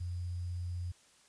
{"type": "tone with sample-and-hold", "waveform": "sine", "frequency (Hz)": 88.4, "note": "F2", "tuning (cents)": 22, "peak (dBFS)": -35, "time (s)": [0, 0.92], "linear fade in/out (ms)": 10, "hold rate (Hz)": 4900, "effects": ["white hiss -64 dBFS RMS until 1.28 s", "resampled to 22050 Hz"]}